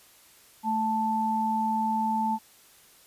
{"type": "tone pair together", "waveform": "sine", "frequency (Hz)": [220, 880], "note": ["A3", "A5"], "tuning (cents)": [0, 0], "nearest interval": "2 octaves", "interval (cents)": 2400, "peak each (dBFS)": [-29, -25], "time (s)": [0.63, 2.39], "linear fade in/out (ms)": 50, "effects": ["white hiss -56 dBFS RMS until 3.06 s", "resampled to 32000 Hz"]}